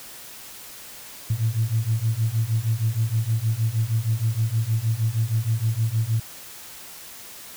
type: beating tone pair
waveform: sine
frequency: 108.9 / 115.3 Hz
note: A2 / A#2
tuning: -17 / -19 cents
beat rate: 6.4 Hz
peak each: -23 / -22 dBFS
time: 1.3-6.2 s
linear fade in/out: 5 ms
effects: tanh soft clip ceiling -12 dBFS + white hiss -41 dBFS RMS until 7.56 s